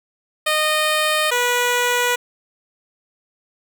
10% pulse tone pair in turn, 615 / 488.1 Hz, D#5 / B4, -20 / -20 cents, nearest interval major third, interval 400 cents, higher first, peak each -8 dBFS, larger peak neither, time 0.46-1.31 / 1.31-2.16 s, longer neither, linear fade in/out 10 ms, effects none

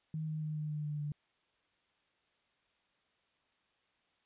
sine tone with pitch steps, 156.9 / 155.28 / 153.67 / 152.08 / 150.51 / 148.95 / 147.41 Hz, D#3 / D#3 / D#3 / D#3 / D3 / D3 / D3, +15 / -3 / -21 / -39 / +43 / +25 / +7 cents, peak -35 dBFS, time 0.14-1.12 s, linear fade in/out 2 ms, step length 140 ms, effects white hiss -75 dBFS RMS until 4.25 s + resampled to 8000 Hz

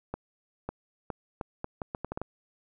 accelerating click train, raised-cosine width 1 ms, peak -19 dBFS, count 11, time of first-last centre 0.14-2.216 s, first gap 550 ms, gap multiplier 0.75, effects none

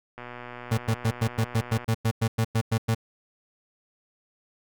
click train, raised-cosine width 0.5 ms, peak -24 dBFS, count 204, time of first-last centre 0.18-1.844 s, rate 122 Hz
35% pulse tone bursts, 112.5 Hz, A2, 39 cents sharp, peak -19 dBFS, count 14, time 0.71-2.948 s, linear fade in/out 10 ms, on 67 ms, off 100 ms
effects none

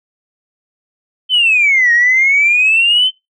sine exponential two-way sweep, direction down then up, 3100 to 1864.7 to 3100 Hz, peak -7 dBFS, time 1.29-3.11 s, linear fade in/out 50 ms, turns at 1.92 s, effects noise-tail reverb RT60 0.2 s tail -22 dB re dry + tanh soft clip ceiling -3 dBFS

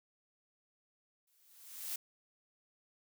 blue noise with exponential growth, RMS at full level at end -37 dBFS, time 1.27-1.96 s, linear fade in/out 5 ms, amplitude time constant 150 ms, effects none

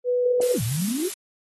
sine tone, 493.7 Hz, B4, 1 cent flat, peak -19 dBFS, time 0.04-0.58 s, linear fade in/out 50 ms
blue noise, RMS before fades -30 dBFS, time 0.41-1.14 s, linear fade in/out 5 ms
sine exponential two-way sweep, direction down then up, 663 to 104 to 395.9 Hz, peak -23 dBFS, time 0.51-1.09 s, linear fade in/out 20 ms, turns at 0.63 s
effects AAC 32 kbps

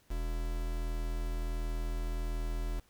triangle tone with quantisation, 40.7 Hz, E1, 21 cents flat, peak -30 dBFS, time 0.1-2.8 s, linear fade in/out 10 ms, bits 7, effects pink hiss -67 dBFS RMS until 2.89 s

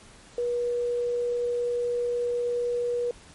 sine tone with quantisation, 482.5 Hz, B4, 40 cents flat, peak -24 dBFS, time 0.38-3.11 s, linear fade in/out 2 ms, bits 9, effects pink hiss -51 dBFS RMS until 3.34 s + MP3 48 kbps

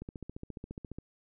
click train, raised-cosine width 3 ms, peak -28 dBFS, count 15, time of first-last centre 0.02-0.986 s, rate 14.5 Hz, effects none

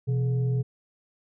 sine tone with frequency modulation, 126.9 Hz, B2, 47 cents sharp, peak -22 dBFS, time 0.07-0.63 s, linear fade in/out 20 ms, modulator 295 Hz, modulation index 0.4, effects none

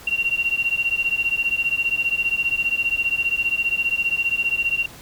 sine beating tone pair, 2748 / 2763 Hz, F7 / F7, -29 / -19 cents, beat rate 15 Hz, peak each -22 dBFS, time 0.07-4.86 s, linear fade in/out 5 ms, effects pink hiss -42 dBFS RMS until 5.01 s

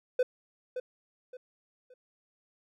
triangle tone with echo, 504 Hz, B4, 35 cents sharp, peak -20 dBFS, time 0.19-0.23 s, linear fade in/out 5 ms, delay 570 ms, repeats 3, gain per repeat -10 dB, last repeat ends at 1.94 s, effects none

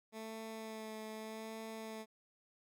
15% pulse tone with vibrato, 220 Hz, A3, in tune, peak -38 dBFS, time 0.12-2.06 s, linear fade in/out 50 ms, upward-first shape sine, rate 0.82 Hz, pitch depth 17 cents each way, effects none

